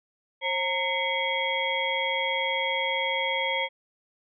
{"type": "tone cluster", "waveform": "sine", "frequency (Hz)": [536, 921, 2049, 2221, 3277], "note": ["C5", "A#5", "C7", "C#7", "G#7"], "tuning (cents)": [42, -21, -37, 3, -24], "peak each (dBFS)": -31, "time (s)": [0.41, 3.69], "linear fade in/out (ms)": 50, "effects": []}